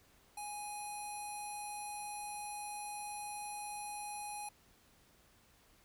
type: tone with low-pass filter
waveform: square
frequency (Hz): 831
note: G#5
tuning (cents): +1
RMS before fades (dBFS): -44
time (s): 0.37-4.49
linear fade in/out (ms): 5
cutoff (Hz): 11000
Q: 6.7
effects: pink hiss -67 dBFS RMS until 5.84 s